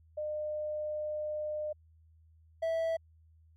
sine / triangle tone pair in turn, 606 / 654.7 Hz, D#5 / E5, -46 / -12 cents, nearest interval minor second, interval 134 cents, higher second, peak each -33 / -27 dBFS, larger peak second, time 0.17-1.73 / 2.62-2.97 s, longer first, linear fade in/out 10 ms, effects added 80 Hz sine -59 dBFS peak until 3.56 s

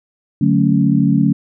sine chord, D major seventh, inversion none, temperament equal with one note detuned, 146.24 / 185 / 220 / 277.2 Hz, D3 / F#3 / A3 / C#4, -7 / 0 / 0 / 0 cents, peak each -16 dBFS, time 0.41-1.33 s, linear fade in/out 5 ms, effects none

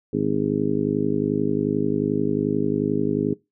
harmonic tone, 51.3 Hz, G#1, 21 cents flat, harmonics 2 / 3 / 4 / 5 / 6 / 7 / 8 / 9, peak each -35 / -28 / -29 / -25 / -26 / -35 / -26 / -37 dBFS, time 0.13-3.34 s, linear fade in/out 5 ms, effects noise-tail reverb RT60 0.2 s tail -21 dB re dry

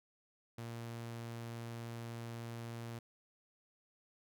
sawtooth tone, 116.54 Hz, A#2, in tune, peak -39 dBFS, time 0.58-2.99 s, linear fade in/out 5 ms, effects none

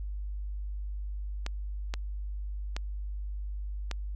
clicks, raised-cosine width 0.2 ms, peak -17 dBFS, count 4, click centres 1.464 / 1.939 / 2.765 / 3.913 s, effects added 50 Hz sine -33 dBFS peak until 4.15 s

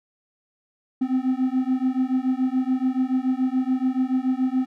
triangle beating tone pair, 254.9 / 261.9 Hz, C4 / C4, -45 / +2 cents, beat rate 7 Hz, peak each -21 dBFS, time 1.01-4.66 s, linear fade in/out 10 ms, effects none

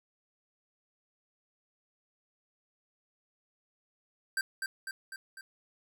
square tone with echo, 1568 Hz, G6, in tune, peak -29 dBFS, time 4.37-4.41 s, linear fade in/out 2 ms, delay 250 ms, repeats 4, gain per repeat -4 dB, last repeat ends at 5.41 s, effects none

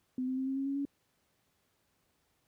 sine tone with pitch steps, 255 / 259.2 / 263.4 / 267.7 / 272 / 276.5 / 281 Hz, C4 / C4 / C4 / C4 / C#4 / C#4 / C#4, -44 / -16 / +12 / +40 / -33 / -4 / +24 cents, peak -31 dBFS, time 0.18-0.852 s, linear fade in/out 2 ms, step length 96 ms, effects pink hiss -75 dBFS RMS until 2.47 s + high-pass 60 Hz 12 dB/octave

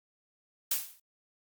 blue noise with exponential decay, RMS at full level -25 dBFS, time 0.71-1 s, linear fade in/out 5 ms, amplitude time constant 63 ms, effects Opus 48 kbps

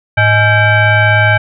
sine tone with frequency modulation, 841 Hz, G#5, 22 cents sharp, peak -6 dBFS, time 0.17-1.38 s, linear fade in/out 10 ms, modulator 733 Hz, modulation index 1.9, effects none

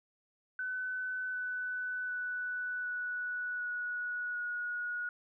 sine tone with pitch steps, 1508 / 1496.7 / 1485.5 / 1474.4 / 1463.4 / 1452.4 Hz, F#6 / F#6 / F#6 / F#6 / F#6 / F#6, +32 / +19 / +6 / -7 / -20 / -33 cents, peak -34 dBFS, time 0.59-5.09 s, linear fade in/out 2 ms, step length 750 ms, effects none

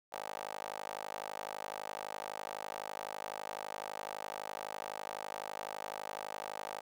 15% pulse tone with high-pass filter, 51.91 Hz, G#1, in tune, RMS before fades -43 dBFS, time 0.12-6.81 s, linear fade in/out 10 ms, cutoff 710 Hz, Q 3.2, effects none

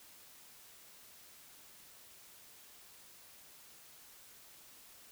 silence, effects white hiss -58 dBFS RMS until 5.11 s

